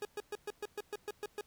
40% pulse tone bursts, 415.3 Hz, G#4, in tune, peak -36 dBFS, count 10, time 0.02-1.41 s, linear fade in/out 2 ms, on 31 ms, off 120 ms, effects pink hiss -68 dBFS RMS until 1.46 s

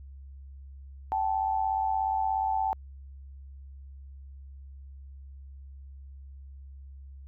sine tone pair together, 773 / 869.9 Hz, G5 / A5, -24 / -20 cents, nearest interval major second, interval 204 cents, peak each -28 dBFS, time 1.12-2.73 s, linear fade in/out 0 ms, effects added 68 Hz sine -43 dBFS peak until 7.27 s

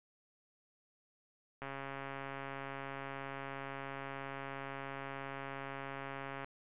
click train, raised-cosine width 0.5 ms, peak -28 dBFS, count 662, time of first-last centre 1.62-6.445 s, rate 137 Hz, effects resampled to 8000 Hz

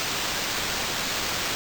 blue noise with sample-and-hold, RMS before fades -28 dBFS, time 0-1.55 s, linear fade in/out 0 ms, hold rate 11025 Hz, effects none

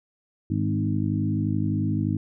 harmonic tone with a mistuned harmonic, 51.6 Hz, G#1, 10 cents flat, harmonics 2 / 3 / 4 / 5 / 6, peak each -26 / -29 / -29 / -29 / -30 dBFS, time 0.5-2.17 s, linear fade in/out 5 ms, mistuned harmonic 3, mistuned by +21 cents, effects none

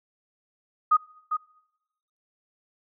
sine tone with echo, 1244.5 Hz, D#6, in tune, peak -15 dBFS, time 0.91-0.97 s, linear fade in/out 10 ms, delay 400 ms, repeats 1, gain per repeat -8 dB, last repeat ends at 1.37 s, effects noise-tail reverb RT60 1.0 s tail -26 dB re dry

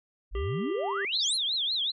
sine exponential sweep, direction up, 42.5 to 11610 Hz, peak -29 dBFS, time 0.31-1.38 s, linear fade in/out 50 ms
harmonic tone, 396 Hz, G4, 18 cents sharp, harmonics 1 / 3 / 5 / 7 / 8, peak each -32 / -42 / -46 / -49 / -50 dBFS, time 0.35-1.05 s, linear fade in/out 2 ms
sine tone with vibrato, 3659 Hz, A#7, 33 cents flat, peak -26 dBFS, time 1.12-1.92 s, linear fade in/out 20 ms, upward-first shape triangle, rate 5.3 Hz, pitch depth 270 cents each way
effects none

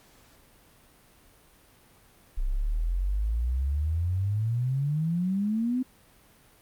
sine exponential sweep, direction up, 30.87 to 260.2 Hz, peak -24 dBFS, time 2.37-5.83 s, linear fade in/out 10 ms, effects pink hiss -58 dBFS RMS until 6.61 s + Opus 48 kbps

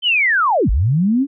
sine linear two-way sweep, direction down then up, 3130 to 41.7 to 289.6 Hz, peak -12 dBFS, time 0.02-1.27 s, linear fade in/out 50 ms, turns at 0.7 s, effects none

